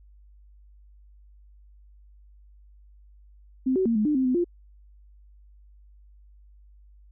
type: tone with pitch steps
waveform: sine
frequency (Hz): 260.2 / 376.8 / 230.6 / 212.7 / 299.4 / 261.6 / 254.1 / 348.4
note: C4 / F#4 / A#3 / G#3 / D4 / C4 / B3 / F4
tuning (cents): -9 / +32 / -19 / +42 / +33 / 0 / +49 / -4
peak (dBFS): -20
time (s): 3.66-4.444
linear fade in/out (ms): 10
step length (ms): 98
effects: added 50 Hz sine -50 dBFS peak until 7.11 s